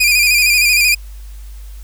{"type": "tone with vibrato", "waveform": "sawtooth", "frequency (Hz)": 2425, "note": "D#7", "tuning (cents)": -45, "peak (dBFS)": -6, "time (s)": [0, 0.95], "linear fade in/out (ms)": 10, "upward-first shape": "square", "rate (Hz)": 13, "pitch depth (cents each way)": 42, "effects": ["added 50 Hz sine -29 dBFS peak until 1.83 s", "white hiss -47 dBFS RMS until 1.83 s"]}